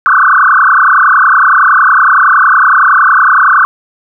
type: tone with frequency modulation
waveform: sine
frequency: 1318.5 Hz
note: E6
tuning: in tune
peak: -3 dBFS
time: 0.06-3.65 s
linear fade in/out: 0 ms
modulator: 30.8 Hz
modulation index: 7.6
effects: none